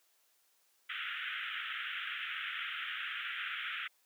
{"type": "band-pass noise", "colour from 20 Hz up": "pink", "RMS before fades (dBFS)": -40, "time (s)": [0.89, 3.88], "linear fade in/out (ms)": 10, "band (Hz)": [1300, 3400], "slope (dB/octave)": 96, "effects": ["white hiss -72 dBFS RMS until 4.05 s", "high-pass 400 Hz 12 dB/octave"]}